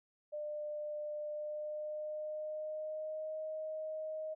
sine tone with pitch glide, 599 to 625.2 Hz, D5 to D#5, +34 to +8 cents, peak -38 dBFS, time 0.32-4.35 s, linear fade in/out 20 ms, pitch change +74 cents, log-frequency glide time 1.23-3.38 s, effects none

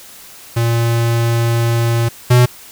square tone pair in turn, 116.54 / 123.47 Hz, A#2 / B2, 0 / 0 cents, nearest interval minor second, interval 100 cents, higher second, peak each -13 / -7 dBFS, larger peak second, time 0.56-2.09 / 2.3-2.46 s, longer first, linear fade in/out 10 ms, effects white hiss -38 dBFS RMS until 2.71 s

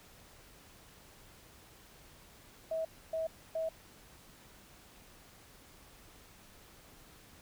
sine tone bursts, 645 Hz, E5, 38 cents flat, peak -32 dBFS, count 3, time 2.71-3.69 s, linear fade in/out 5 ms, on 140 ms, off 280 ms, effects pink hiss -58 dBFS RMS until 7.41 s

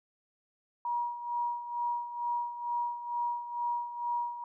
sine tone with tremolo, 956 Hz, A#5, 43 cents sharp, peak -28 dBFS, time 0.85-4.44 s, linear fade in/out 2 ms, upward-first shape sine, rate 2.2 Hz, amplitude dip 70%, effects none

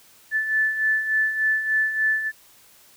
sine beating tone pair, 1747 / 1750.4 Hz, A6 / A6, -13 / -9 cents, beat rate 3.4 Hz, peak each -27 / -20 dBFS, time 0.31-2.32 s, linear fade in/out 50 ms, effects white hiss -53 dBFS RMS until 2.96 s

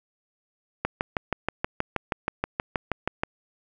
click train, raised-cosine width 0.5 ms, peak -9 dBFS, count 16, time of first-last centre 0.85-3.235 s, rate 6.29 Hz, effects none

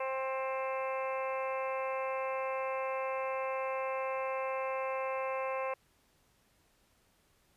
harmonic tone with a mistuned harmonic, 264.2 Hz, C4, 17 cents sharp, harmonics 2 / 3 / 4 / 5 / 6 / 7 / 8 / 9 / 10, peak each -35 / -42 / -38 / -51 / -50 / -55 / -46 / -51 / -46 dBFS, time 0-5.74 s, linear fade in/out 5 ms, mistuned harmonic 7, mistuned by -16 cents, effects pink hiss -70 dBFS RMS until 7.56 s + resampled to 32000 Hz

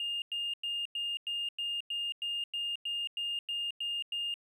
triangle tone bursts, 2824 Hz, F7, 19 cents sharp, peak -29 dBFS, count 14, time 0-4.341 s, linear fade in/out 2 ms, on 220 ms, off 97 ms, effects tanh soft clip ceiling -29 dBFS

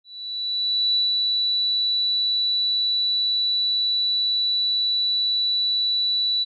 sine tone with ADSR envelope, 3951 Hz, B7, in tune, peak -17 dBFS, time 0.04-6.45 s, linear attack 910 ms, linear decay 160 ms, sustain -2 dB, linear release 25 ms, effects none

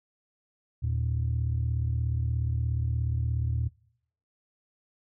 sine tone pair together, 79.65 / 116.54 Hz, D#2 / A#2, +41 / 0 cents, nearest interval perfect fifth, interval 659 cents, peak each -27 dBFS, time 0.82-3.69 s, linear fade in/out 20 ms, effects noise-tail reverb RT60 0.7 s tail -24 dB re dry + tanh soft clip ceiling -20 dBFS

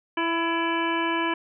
harmonic tone with a mistuned harmonic, 332.4 Hz, E4, 15 cents sharp, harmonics 1 / 2 / 3 / 4 / 5 / 7 / 8 / 9, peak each -27 / -35 / -27 / -38 / -31 / -32 / -40 / -35 dBFS, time 0.17-1.34 s, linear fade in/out 5 ms, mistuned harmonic 5, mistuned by +22 cents, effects none

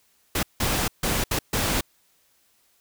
pink noise bursts at uneven times, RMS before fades -24 dBFS, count 5, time 0.35-0.43 / 0.6-0.88 / 1.03-1.24 / 1.31-1.39 / 1.53-1.81 s, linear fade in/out 5 ms, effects white hiss -64 dBFS RMS until 2.8 s

